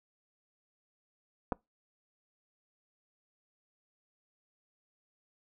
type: clicks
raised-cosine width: 1 ms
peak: -17 / -21 dBFS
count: 2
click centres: 1.522 / 1.526 s
effects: noise-tail reverb RT60 0.2 s tail -25 dB re dry